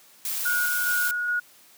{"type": "noise", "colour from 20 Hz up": "blue", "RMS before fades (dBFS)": -29, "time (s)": [0.25, 1.11], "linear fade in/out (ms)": 2}
{"type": "tone with tremolo", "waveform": "sine", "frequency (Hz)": 1450, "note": "F#6", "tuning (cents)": -35, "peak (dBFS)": -22, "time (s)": [0.45, 1.4], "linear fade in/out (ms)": 10, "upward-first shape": "square", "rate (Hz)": 2.4, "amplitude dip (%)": 25}
{"effects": ["white hiss -54 dBFS RMS until 1.77 s", "high-pass 150 Hz 12 dB/octave"]}